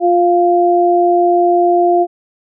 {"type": "tone pair together", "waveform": "sine", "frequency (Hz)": [351.9, 697], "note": ["F4", "F5"], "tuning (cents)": [13, -4], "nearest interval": "octave", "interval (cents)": 1183, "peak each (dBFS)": -11, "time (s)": [0, 2.07], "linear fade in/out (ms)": 50, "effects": []}